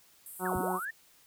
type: band-pass noise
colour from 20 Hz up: white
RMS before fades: -47 dBFS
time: 0.26-0.85 s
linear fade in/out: 2 ms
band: 7900 to 15000 Hz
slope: 96 dB/octave
type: harmonic tone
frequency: 184 Hz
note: F#3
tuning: 9 cents flat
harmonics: 1 / 2 / 3 / 4 / 5 / 6 / 7 / 8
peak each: -37 / -35 / -44 / -37 / -37 / -42 / -41 / -44 dBFS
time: 0.39-0.8 s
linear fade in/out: 50 ms
type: linear two-way sweep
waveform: sine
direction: down then up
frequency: 1864.7 to 36.71 to 1864.7 Hz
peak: -34 dBFS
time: 0.45-0.91 s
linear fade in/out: 10 ms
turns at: 0.56 s
effects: white hiss -62 dBFS RMS until 1.26 s